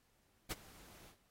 pink noise with ADSR envelope, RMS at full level -37 dBFS, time 0.49-1.17 s, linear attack 26 ms, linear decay 20 ms, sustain -23 dB, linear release 95 ms, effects pink hiss -75 dBFS RMS until 1.3 s + AAC 48 kbps

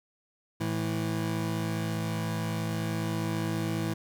25% pulse tone pair together, 109.52 / 164.1 Hz, A2 / E3, -8 / -8 cents, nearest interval perfect fifth, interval 700 cents, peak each -28 dBFS, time 0.6-3.94 s, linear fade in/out 10 ms, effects none

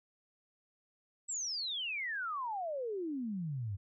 sine exponential sweep, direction down, 7930 to 92.5 Hz, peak -35 dBFS, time 1.28-3.77 s, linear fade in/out 20 ms, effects none

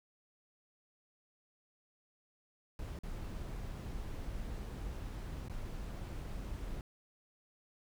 brown noise with dropouts, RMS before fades -42 dBFS, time 2.79-6.81 s, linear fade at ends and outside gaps 1 ms, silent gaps 2.989-3.034 / 5.484-5.497 s, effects none

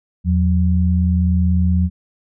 sine tone pair together, 82.41 / 181.3 Hz, E2 / F#3, 0 / -35 cents, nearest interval octave + major second, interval 1365 cents, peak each -14 / -17 dBFS, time 0.24-1.9 s, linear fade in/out 50 ms, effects none

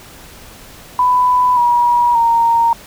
sine tone with pitch steps, 996 / 961 / 927.2 Hz, B5 / B5 / A#5, +14 / -48 / -10 cents, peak -9 dBFS, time 0.99-2.73 s, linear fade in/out 2 ms, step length 580 ms, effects pink hiss -38 dBFS RMS until 2.86 s

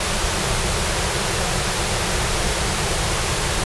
pink band-stop noise, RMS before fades -21 dBFS, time 0-3.64 s, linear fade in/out 5 ms, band 210 to 320 Hz, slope 96 dB/octave, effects resampled to 24000 Hz

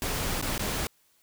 pink noise with dropouts, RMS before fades -30 dBFS, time 0.02-0.87 s, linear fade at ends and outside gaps 1 ms, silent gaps 0.414-0.425 / 0.58-0.593 s, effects white hiss -66 dBFS RMS until 1.22 s

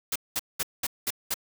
white noise bursts, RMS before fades -28 dBFS, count 6, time 0.12-1.342 s, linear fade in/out 5 ms, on 37 ms, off 200 ms, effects none

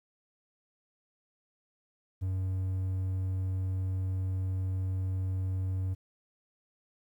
triangle tone, 93.7 Hz, F#2, 22 cents sharp, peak -27 dBFS, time 2.21-5.95 s, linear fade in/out 20 ms, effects 11-bit

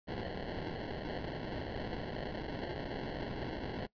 violet noise with sample-and-hold, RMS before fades -40 dBFS, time 0.07-3.87 s, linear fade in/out 20 ms, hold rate 1225 Hz, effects noise-tail reverb RT60 0.1 s tail -21 dB re dry + resampled to 11025 Hz

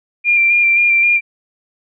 sine tone with vibrato, 2385 Hz, D7, 26 cents sharp, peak -9 dBFS, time 0.24-1.21 s, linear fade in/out 50 ms, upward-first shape square, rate 3.8 Hz, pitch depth 19 cents each way, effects none

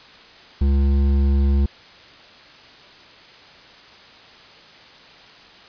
triangle tone with hard clipping, 69.3 Hz, C#2, in tune, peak -16 dBFS, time 0.61-1.66 s, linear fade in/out 5 ms, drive 13 dB, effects white hiss -45 dBFS RMS until 5.68 s + resampled to 11025 Hz

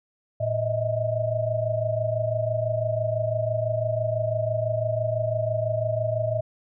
sine tone cluster, 112.6 / 618 / 644 Hz, A2 / D#5 / E5, +40 / -12 / -41 cents, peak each -27 dBFS, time 0.4-6.41 s, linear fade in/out 10 ms, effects none

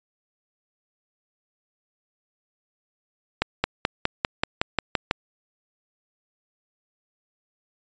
accelerating click train, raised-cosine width 0.3 ms, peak -4 dBFS, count 10, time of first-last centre 3.42-5.111 s, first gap 220 ms, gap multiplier 0.96, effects resampled to 16000 Hz

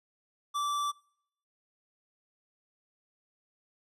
sine tone with tanh clipping, 1164 Hz, D6, 16 cents flat, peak -31 dBFS, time 0.54-0.92 s, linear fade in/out 20 ms, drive 18 dB, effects noise-tail reverb RT60 0.7 s tail -25 dB re dry + resampled to 32000 Hz

